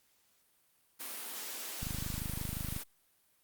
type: high-pass noise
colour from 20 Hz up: white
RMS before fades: -42 dBFS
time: 0.99-2.84 s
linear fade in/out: 20 ms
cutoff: 200 Hz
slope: 96 dB/octave
type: click train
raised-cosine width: 5 ms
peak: -26 dBFS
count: 25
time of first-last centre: 1.83-2.764 s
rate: 25.7 Hz
effects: white hiss -71 dBFS RMS until 3.43 s + Opus 48 kbps